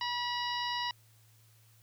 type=harmonic tone with a mistuned harmonic; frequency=969 Hz; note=B5; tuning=33 cents flat; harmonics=1 / 2 / 3 / 4 / 5 / 6; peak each=-35 / -39 / -39 / -41 / -42 / -46 dBFS; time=0.01-0.91 s; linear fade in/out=2 ms; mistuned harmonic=6; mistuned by=-99 cents; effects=added 111 Hz sine -61 dBFS peak until 1.82 s + white hiss -66 dBFS RMS until 1.82 s